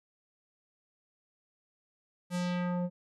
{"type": "tone with low-pass filter sweep", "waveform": "square", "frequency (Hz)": 177.9, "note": "F3", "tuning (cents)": 32, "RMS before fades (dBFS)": -32, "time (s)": [2.3, 2.9], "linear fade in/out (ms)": 50, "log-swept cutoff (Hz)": [12000, 440], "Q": 1.3, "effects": []}